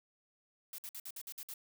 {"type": "noise bursts", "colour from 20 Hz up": "blue", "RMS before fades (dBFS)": -45, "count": 8, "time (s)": [0.73, 1.539], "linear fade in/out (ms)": 2, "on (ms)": 53, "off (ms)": 55, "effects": []}